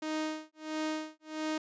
sawtooth tone with tremolo, 311.1 Hz, D#4, in tune, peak -27 dBFS, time 0.02-1.58 s, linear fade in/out 5 ms, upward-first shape sine, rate 1.5 Hz, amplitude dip 100%, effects resampled to 16000 Hz

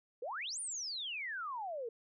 sine exponential two-way sweep, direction up then down, 441.3 to 9680 to 441.3 Hz, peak -38 dBFS, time 0.22-1.89 s, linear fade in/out 5 ms, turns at 0.6 s, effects none

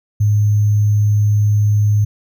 sine tone with sample-and-hold, 104.6 Hz, G#2, 13 cents sharp, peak -10 dBFS, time 0.2-2.05 s, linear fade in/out 10 ms, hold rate 6300 Hz, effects none

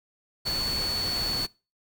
sine tone in noise, 4435 Hz, C#8, in tune, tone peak -26 dBFS, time 0.45-1.47 s, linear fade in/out 20 ms, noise pink, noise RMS -34 dBFS, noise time 0.45-1.47 s, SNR +5 dB, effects noise-tail reverb RT60 0.3 s tail -23 dB re dry

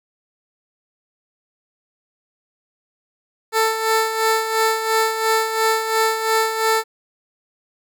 15% pulse tone with tremolo, 443.7 Hz, A4, 14 cents sharp, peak -8 dBFS, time 3.52-6.84 s, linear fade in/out 50 ms, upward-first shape sine, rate 2.9 Hz, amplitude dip 60%, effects none

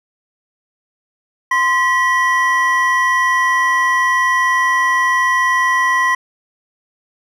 triangle tone pair together, 1037 / 1937.9 Hz, C6 / B6, -16 / -33 cents, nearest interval major seventh, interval 1083 cents, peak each -13 dBFS, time 1.51-6.15 s, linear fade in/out 5 ms, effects none

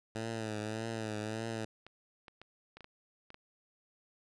10% pulse tone with vibrato, 110 Hz, A2, in tune, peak -28 dBFS, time 0.15-1.65 s, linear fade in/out 5 ms, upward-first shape triangle, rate 1.7 Hz, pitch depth 74 cents each way
clicks, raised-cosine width 0.3 ms, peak -34 dBFS, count 8, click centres 1.866 / 2.282 / 2.416 / 2.77 / 2.807 / 2.844 / 3.304 / 3.344 s
effects resampled to 22050 Hz

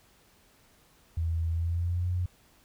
sine tone with pitch glide, 82.41 to 89.87 Hz, E2 to F#2, 0 to -50 cents, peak -26 dBFS, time 1.17-2.26 s, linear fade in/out 5 ms, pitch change +150 cents, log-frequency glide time 1.51-2.12 s, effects pink hiss -62 dBFS RMS until 2.64 s

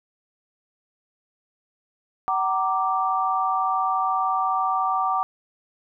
sine chord, Gb augmented, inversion none, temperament equal with one note detuned, 758.2 / 932.3 / 1174.7 Hz, Gb5 / Bb5 / D6, +42 / 0 / 0 cents, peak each -24 / -28 / -23 dBFS, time 2.28-5.23 s, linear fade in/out 0 ms, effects none

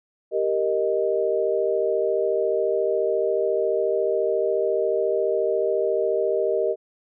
sine chord, Eb major, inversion first, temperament equal, 392 / 466.2 / 622.3 Hz, G4 / Bb4 / Eb5, 0 / 0 / 0 cents, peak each -24 dBFS, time 0.31-6.76 s, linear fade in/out 50 ms, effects none

